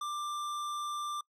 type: tone with hard clipping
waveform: triangle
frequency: 1184 Hz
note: D6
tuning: 14 cents sharp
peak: -36 dBFS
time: 0.01-1.21 s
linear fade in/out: 5 ms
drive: 18 dB
effects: noise-tail reverb RT60 0.1 s tail -24 dB re dry